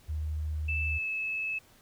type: tone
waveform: sine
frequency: 76.8 Hz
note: D#2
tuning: 22 cents flat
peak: -30 dBFS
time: 0.08-0.99 s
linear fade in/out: 20 ms
type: tone with pitch glide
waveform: sine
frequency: 2637 to 2601 Hz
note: E7 to E7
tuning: 0 to -24 cents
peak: -30 dBFS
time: 0.68-1.59 s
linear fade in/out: 10 ms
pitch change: -24 cents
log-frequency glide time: 0.85-1.07 s
effects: pink hiss -60 dBFS RMS until 1.81 s